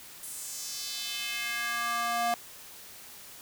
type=tone with high-pass filter sweep; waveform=square; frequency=235.7 Hz; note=A#3; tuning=19 cents sharp; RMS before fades=-33 dBFS; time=0.23-2.34 s; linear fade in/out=0 ms; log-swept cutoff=10000 to 680 Hz; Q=2.1; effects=white hiss -48 dBFS RMS until 3.41 s